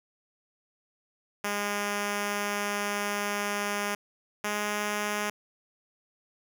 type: tone pair in turn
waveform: 5% pulse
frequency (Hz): 204.6 / 208.1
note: G#3 / G#3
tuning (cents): -26 / +4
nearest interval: unison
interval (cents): 30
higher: second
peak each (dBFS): -17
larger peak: neither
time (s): 1.44-3.95 / 4.44-5.3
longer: first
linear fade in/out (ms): 5
effects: none